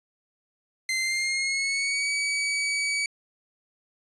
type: tone with pitch glide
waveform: sawtooth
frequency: 2075 to 2276 Hz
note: C7 to C#7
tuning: -15 to +45 cents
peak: -21 dBFS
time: 0.89-3.06 s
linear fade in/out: 2 ms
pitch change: +160 cents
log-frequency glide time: 0.99-2.11 s
effects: resampled to 22050 Hz